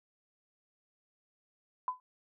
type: tone with exponential decay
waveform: sine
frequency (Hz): 1008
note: B5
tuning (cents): +35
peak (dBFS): -26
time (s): 1.88-2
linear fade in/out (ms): 1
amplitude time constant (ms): 26
effects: none